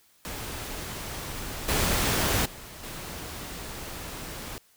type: noise with level steps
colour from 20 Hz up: pink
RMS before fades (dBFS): -36 / -25 / -43 / -38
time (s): 0.25-4.58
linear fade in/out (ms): 0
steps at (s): 1.68 / 2.45 / 2.83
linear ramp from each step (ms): 10
effects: white hiss -62 dBFS RMS until 4.76 s